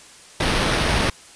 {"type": "noise with sample-and-hold", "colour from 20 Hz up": "pink", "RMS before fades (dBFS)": -20, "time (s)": [0.4, 1.1], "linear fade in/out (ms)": 5, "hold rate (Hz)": 7350, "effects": ["white hiss -45 dBFS RMS until 1.35 s", "resampled to 22050 Hz"]}